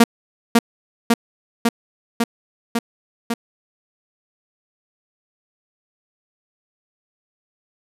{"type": "tone with echo", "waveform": "sawtooth", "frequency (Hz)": 233.1, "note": "A#3", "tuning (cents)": 0, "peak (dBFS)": -3, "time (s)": [0, 0.04], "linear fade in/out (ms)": 5, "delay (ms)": 550, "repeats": 6, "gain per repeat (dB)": -2, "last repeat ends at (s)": 3.34, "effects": ["resampled to 32000 Hz"]}